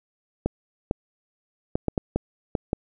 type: clicks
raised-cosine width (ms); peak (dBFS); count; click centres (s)
2; -9; 8; 0.46 / 0.911 / 1.755 / 1.883 / 1.978 / 2.16 / 2.552 / 2.731
effects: none